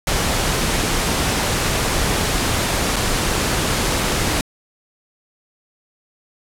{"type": "noise with dropouts", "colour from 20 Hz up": "pink", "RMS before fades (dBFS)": -19, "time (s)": [0.07, 4.41], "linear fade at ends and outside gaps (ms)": 2, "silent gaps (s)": [2.96, 2.964], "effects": ["low-pass 11000 Hz 12 dB/octave"]}